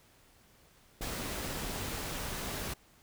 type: click train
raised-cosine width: 2 ms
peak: -29 dBFS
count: 16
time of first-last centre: 1.01-1.948 s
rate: 16 Hz
type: noise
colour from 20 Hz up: pink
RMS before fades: -38 dBFS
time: 1.01-2.74 s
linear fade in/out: 10 ms
effects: pink hiss -63 dBFS RMS until 3.02 s